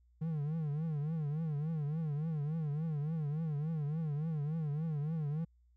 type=tone with vibrato; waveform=triangle; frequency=153.6 Hz; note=D#3; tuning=22 cents flat; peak=-31 dBFS; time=0.21-5.45 s; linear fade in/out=10 ms; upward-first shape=triangle; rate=3.5 Hz; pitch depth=150 cents each way; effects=added 60 Hz sine -64 dBFS peak until 5.76 s